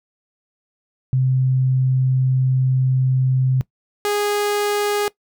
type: tone pair in turn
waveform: sine / sawtooth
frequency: 130 / 412.7 Hz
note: C3 / G#4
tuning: -11 / -11 cents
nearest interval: octave + minor sixth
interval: 2000 cents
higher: second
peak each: -14 dBFS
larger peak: neither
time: 1.13-3.61 / 4.05-5.08 s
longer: first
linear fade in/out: 0 ms
effects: noise-tail reverb RT60 0.1 s tail -20 dB re dry